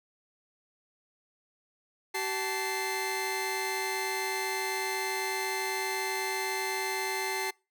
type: tone cluster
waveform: sawtooth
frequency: 382.9 / 876 / 2082 Hz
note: G4 / A5 / C7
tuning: -41 / -8 / -9 cents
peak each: -31 dBFS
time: 2.14-7.51 s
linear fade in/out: 10 ms
effects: noise-tail reverb RT60 0.3 s tail -26 dB re dry